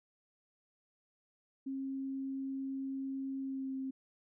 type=tone with pitch glide; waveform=sine; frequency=269.1 to 265.5 Hz; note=C4 to C4; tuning=+49 to +25 cents; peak=-36 dBFS; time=1.66-3.91 s; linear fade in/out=10 ms; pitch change=-24 cents; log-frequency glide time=3.41-3.76 s; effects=none